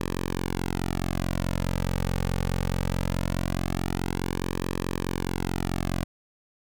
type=tone with flanger; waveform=sawtooth; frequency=44.7 Hz; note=F1; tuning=41 cents sharp; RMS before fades=-28 dBFS; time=0-6.04 s; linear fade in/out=10 ms; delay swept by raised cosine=1.4 to 3 ms; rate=0.21 Hz; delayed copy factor=-0.95; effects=none